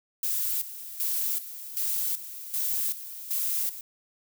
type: noise with tremolo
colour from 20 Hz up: violet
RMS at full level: -28 dBFS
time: 0.23-3.81 s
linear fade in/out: 2 ms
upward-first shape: square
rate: 1.3 Hz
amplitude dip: 75%
effects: none